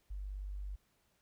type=tone; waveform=sine; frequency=49 Hz; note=G1; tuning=in tune; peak=-39 dBFS; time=0.1-0.76 s; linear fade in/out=10 ms; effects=pink hiss -75 dBFS RMS until 1.21 s